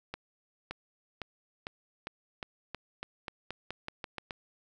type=accelerating click train; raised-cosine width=0.3 ms; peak=-21 dBFS; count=15; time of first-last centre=0.14-4.308 s; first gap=570 ms; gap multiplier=0.89; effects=none